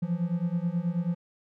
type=beating tone pair; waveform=triangle; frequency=168.2 / 177.5 Hz; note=E3 / F3; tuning=+35 / +28 cents; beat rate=9.3 Hz; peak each=-27 / -27 dBFS; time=0.02-1.15 s; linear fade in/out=10 ms; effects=none